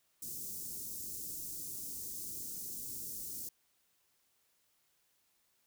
white band-stop noise, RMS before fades -43 dBFS, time 0.22-3.49 s, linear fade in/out 5 ms, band 370 to 5900 Hz, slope 24 dB/octave, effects white hiss -75 dBFS RMS until 5.66 s

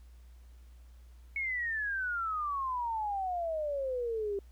sine exponential sweep, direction down, 2217 to 391.6 Hz, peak -31 dBFS, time 1.36-4.39 s, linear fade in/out 2 ms, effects added 60 Hz sine -51 dBFS peak until 4.51 s + pink hiss -69 dBFS RMS until 4.51 s

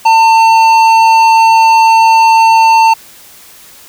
sine tone with tanh clipping, 899 Hz, A5, 37 cents sharp, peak -5 dBFS, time 0.05-2.94 s, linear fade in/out 10 ms, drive 12 dB, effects white hiss -37 dBFS RMS until 3.88 s

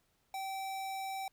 square tone, 773 Hz, G5, 24 cents flat, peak -38 dBFS, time 0.34-1.28 s, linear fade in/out 2 ms, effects pink hiss -75 dBFS RMS until 1.32 s

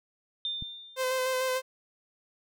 sine tone with exponential decay, 3599 Hz, A7, 38 cents sharp, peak -28 dBFS, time 0.45-1.37 s, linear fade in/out 1 ms, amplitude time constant 200 ms
click, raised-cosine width 5 ms, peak -27 dBFS, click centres 0.624 s
sawtooth tone with vibrato, 516 Hz, C5, 24 cents flat, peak -23 dBFS, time 0.96-1.62 s, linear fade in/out 50 ms, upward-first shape square, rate 6.7 Hz, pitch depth 16 cents each way
effects none

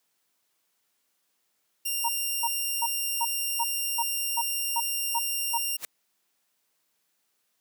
5% pulse tone, 2789 Hz, F7, 3 cents flat, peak -18 dBFS, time 1.85-5.77 s, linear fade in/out 10 ms
sine tone bursts, 932.3 Hz, A#5, in tune, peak -24 dBFS, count 10, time 2.04-5.58 s, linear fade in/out 10 ms, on 48 ms, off 340 ms
white noise with exponential growth, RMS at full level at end -29 dBFS, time 5.77-5.85 s, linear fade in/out 2 ms, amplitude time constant 17 ms
effects white hiss -74 dBFS RMS until 7.6 s + high-pass 150 Hz 12 dB/octave

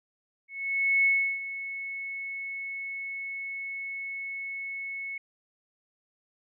sine tone with ADSR envelope, 2200 Hz, C#7, 14 cents flat, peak -19 dBFS, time 0.48-5.18 s, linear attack 570 ms, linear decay 340 ms, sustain -14 dB, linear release 5 ms, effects none

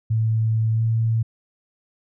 sine tone with pitch glide, 111.3 to 113.11 Hz, A2 to A2, +20 to +48 cents, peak -17 dBFS, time 0.1-1.23 s, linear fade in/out 10 ms, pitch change +28 cents, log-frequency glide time 0.74-0.82 s, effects none

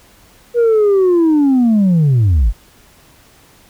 sine linear sweep, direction down, 483.4 to 41.47 Hz, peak -6 dBFS, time 0.54-2.53 s, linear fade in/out 50 ms, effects tanh soft clip ceiling -7 dBFS + pink hiss -47 dBFS RMS until 3.69 s

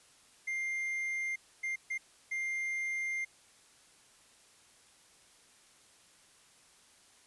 triangle tone bursts at uneven times, 2100 Hz, C7, 6 cents sharp, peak -31 dBFS, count 4, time 0.47-1.36 / 1.63-1.76 / 1.9-1.98 / 2.31-3.25 s, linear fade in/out 10 ms, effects white hiss -62 dBFS RMS until 7.26 s + resampled to 24000 Hz

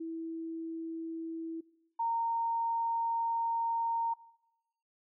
sine tone pair in turn, 327.1 / 922 Hz, E4 / A#5, -13 / -19 cents, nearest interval octave + tritone, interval 1794 cents, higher second, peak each -36 / -29 dBFS, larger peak second, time 0-1.61 / 1.99-4.14 s, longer second, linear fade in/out 10 ms, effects noise-tail reverb RT60 0.9 s tail -21 dB re dry

